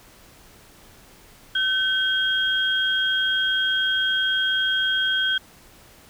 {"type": "tone pair together", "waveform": "sine", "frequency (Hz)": [1530, 3247], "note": ["G6", "G#7"], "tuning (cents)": [-42, -40], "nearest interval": "octave + minor second", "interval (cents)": 1302, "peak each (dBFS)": -22, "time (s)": [1.55, 5.38], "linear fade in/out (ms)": 5, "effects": ["pink hiss -50 dBFS RMS until 6.09 s"]}